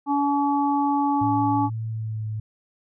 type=harmonic tone; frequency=284.3 Hz; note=C#4; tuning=44 cents sharp; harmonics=1 / 3 / 4; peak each=-22 / -22 / -30 dBFS; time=0.06-1.7 s; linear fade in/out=50 ms
type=tone with pitch glide; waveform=sine; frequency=111.7 to 108.33 Hz; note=A2 to A2; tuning=+27 to -26 cents; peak=-26 dBFS; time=1.21-2.4 s; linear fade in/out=5 ms; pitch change=-53 cents; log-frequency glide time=1.87-2.27 s
effects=none